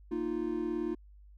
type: chord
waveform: triangle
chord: Bb suspended fourth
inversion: none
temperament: equal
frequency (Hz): 233.1 / 311.1 / 349.2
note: Bb3 / Eb4 / F4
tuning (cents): 0 / 0 / 0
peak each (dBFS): -37 / -33 / -32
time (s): 0.11-0.95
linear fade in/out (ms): 10
effects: added 50 Hz sine -52 dBFS peak until 1.37 s